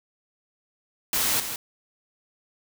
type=noise with echo; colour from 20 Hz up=white; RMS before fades=-24 dBFS; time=1.13-1.4 s; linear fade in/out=2 ms; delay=160 ms; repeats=1; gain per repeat=-8 dB; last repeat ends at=1.56 s; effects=none